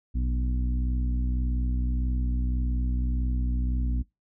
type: harmonic tone with a mistuned harmonic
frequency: 61.74 Hz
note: B1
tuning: in tune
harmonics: 1 / 2 / 3 / 4 / 5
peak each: -24 / -36 / -40 / -36 / -47 dBFS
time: 0.14-4.03 s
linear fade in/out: 20 ms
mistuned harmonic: 1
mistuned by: -72 cents
effects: noise-tail reverb RT60 0.2 s tail -23 dB re dry